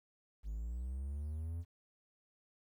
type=linear sweep; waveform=triangle; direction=up; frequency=50.3 to 86.5 Hz; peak=-36 dBFS; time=0.43-1.65 s; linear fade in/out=50 ms; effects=12-bit